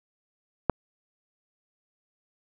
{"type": "click", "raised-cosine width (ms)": 1, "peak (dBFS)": -6, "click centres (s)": 0.697, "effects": []}